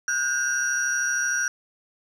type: tone cluster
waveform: sine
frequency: 1448 / 1581 / 5760 Hz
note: F#6 / G6 / F#8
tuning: -38 / +14 / -47 cents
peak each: -25 dBFS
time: 0.08-1.48 s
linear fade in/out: 2 ms
effects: tanh soft clip ceiling -17 dBFS